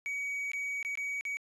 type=tone with dropouts; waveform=triangle; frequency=2261 Hz; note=C#7; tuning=34 cents sharp; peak=-31 dBFS; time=0.06-1.37 s; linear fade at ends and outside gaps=0 ms; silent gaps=0.517-0.534 / 0.828-0.849 / 0.954-0.974 / 1.21-1.252 s; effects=resampled to 24000 Hz